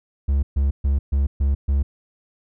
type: tone bursts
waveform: triangle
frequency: 69.2 Hz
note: C#2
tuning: 2 cents flat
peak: -14 dBFS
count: 6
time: 0.28-1.83 s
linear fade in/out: 10 ms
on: 150 ms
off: 130 ms
effects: none